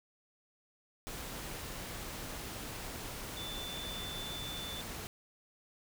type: tone in noise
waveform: sine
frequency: 3520 Hz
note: A7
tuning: in tune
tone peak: -42 dBFS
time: 3.37-4.81 s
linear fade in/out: 0 ms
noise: pink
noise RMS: -43 dBFS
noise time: 1.07-5.07 s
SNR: -2 dB
effects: none